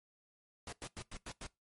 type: noise bursts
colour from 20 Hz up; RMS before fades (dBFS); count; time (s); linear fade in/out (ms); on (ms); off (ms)
pink; -45; 6; 0.67-1.466; 2; 56; 92
effects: noise-tail reverb RT60 0.2 s tail -21 dB re dry + MP3 48 kbps